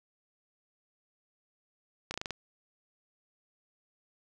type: slowing click train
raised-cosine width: 0.2 ms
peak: -18 dBFS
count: 6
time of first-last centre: 2.11-2.307 s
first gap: 31 ms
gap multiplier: 1.12
effects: none